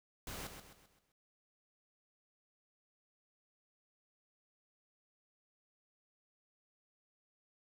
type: noise with echo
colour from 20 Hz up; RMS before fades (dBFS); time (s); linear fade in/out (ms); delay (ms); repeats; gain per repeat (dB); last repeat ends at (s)
pink; -45; 0.27-0.47; 2; 130; 5; -7; 1.12
effects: none